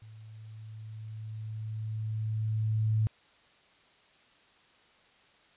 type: tone with level ramp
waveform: sine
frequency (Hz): 109.2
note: A2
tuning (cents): -13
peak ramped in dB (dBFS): -47 to -23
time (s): 0.02-3.07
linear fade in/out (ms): 0
effects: white hiss -62 dBFS RMS until 5.56 s + resampled to 8000 Hz